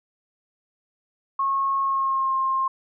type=tone with pitch glide; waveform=sine; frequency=1090 to 1062.6 Hz; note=C#6 to C6; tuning=-29 to +26 cents; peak=-20 dBFS; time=1.39-2.68 s; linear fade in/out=5 ms; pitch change=-45 cents; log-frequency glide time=1.82-2.35 s; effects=none